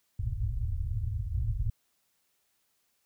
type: low-pass noise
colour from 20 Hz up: white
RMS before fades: -31 dBFS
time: 0.19-1.7 s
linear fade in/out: 5 ms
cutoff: 120 Hz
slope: 96 dB/octave
effects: white hiss -74 dBFS RMS until 3.05 s